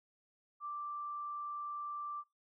sine tone, 1175 Hz, D6, 1 cent sharp, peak -39 dBFS, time 0.6-2.24 s, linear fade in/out 50 ms, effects noise-tail reverb RT60 0.2 s tail -21 dB re dry

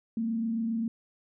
sine tone with frequency modulation, 226.7 Hz, A#3, 48 cents flat, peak -27 dBFS, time 0.17-0.88 s, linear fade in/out 2 ms, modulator 27.4 Hz, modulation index 0.36, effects none

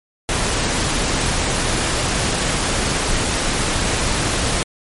pink noise, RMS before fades -19 dBFS, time 0.29-4.63 s, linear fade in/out 0 ms, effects MP3 48 kbps

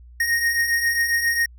square beating tone pair, 1856 / 1863.4 Hz, A#6 / A#6, -8 / -1 cents, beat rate 7.4 Hz, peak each -27 / -20 dBFS, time 0.2-1.46 s, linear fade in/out 5 ms, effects added 60 Hz sine -42 dBFS peak until 1.58 s

